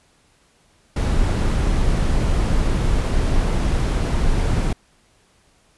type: noise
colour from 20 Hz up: brown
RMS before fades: -18 dBFS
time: 0.96-4.73 s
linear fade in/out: 5 ms
effects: pink hiss -58 dBFS RMS until 5.77 s + resampled to 24000 Hz